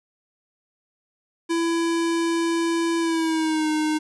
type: tone with pitch glide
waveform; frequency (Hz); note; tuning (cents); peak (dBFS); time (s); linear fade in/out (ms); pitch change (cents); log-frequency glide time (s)
square; 334.1 to 308.1; E4 to D#4; +23 to -17; -21; 1.49-3.99; 20; -140; 2.99-3.69
effects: resampled to 24000 Hz + 10-bit